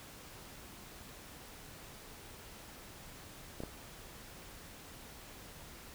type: clicks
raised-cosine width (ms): 2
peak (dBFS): -27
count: 2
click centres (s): 3.604 / 3.636
effects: pink hiss -52 dBFS RMS until 5.94 s